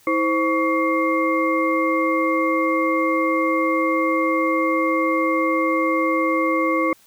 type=tone cluster; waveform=sine; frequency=323.3 / 522 / 1125 / 2117 Hz; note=E4 / C5 / C#6 / C7; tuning=-34 / -4 / +25 / +20 cents; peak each=-21 / -23 / -22 / -25 dBFS; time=0.07-6.93 s; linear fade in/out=2 ms; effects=white hiss -54 dBFS RMS until 7.06 s